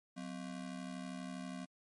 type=ring-modulated tone; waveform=square; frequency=220 Hz; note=A3; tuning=in tune; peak=-40 dBFS; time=0.16-1.66 s; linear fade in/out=20 ms; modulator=36.2 Hz; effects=MP3 48 kbps